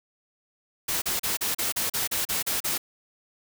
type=noise bursts; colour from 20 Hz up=white; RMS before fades=-27 dBFS; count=11; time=0.88-2.78 s; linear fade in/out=10 ms; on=140 ms; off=36 ms; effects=none